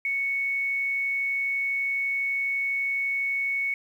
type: tone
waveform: sine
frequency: 2217 Hz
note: C#7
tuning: in tune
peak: -24 dBFS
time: 0.05-3.74 s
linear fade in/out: 2 ms
effects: 9-bit